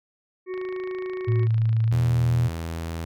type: harmonic tone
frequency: 370 Hz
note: F#4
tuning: in tune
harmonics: 1 / 3 / 5 / 6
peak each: -28 / -44 / -46 / -46 dBFS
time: 0.46-1.48 s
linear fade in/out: 50 ms
type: click train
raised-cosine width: 0.3 ms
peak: -27 dBFS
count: 42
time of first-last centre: 0.54-2.064 s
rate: 26.9 Hz
type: tone with pitch glide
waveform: sine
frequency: 112.1 to 120.15 Hz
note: A2 to B2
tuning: +33 to -47 cents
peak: -18 dBFS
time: 1.27-2.49 s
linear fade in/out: 20 ms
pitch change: +120 cents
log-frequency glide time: 1.87-1.96 s
type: tone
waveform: sawtooth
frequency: 82.6 Hz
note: E2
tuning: 4 cents sharp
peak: -25 dBFS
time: 1.92-3.05 s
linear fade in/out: 5 ms
effects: none